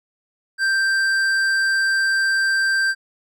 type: tone with hard clipping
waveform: triangle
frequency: 1571 Hz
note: G6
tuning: 3 cents sharp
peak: -18 dBFS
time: 0.58-2.95 s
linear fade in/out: 50 ms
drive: 13 dB
effects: none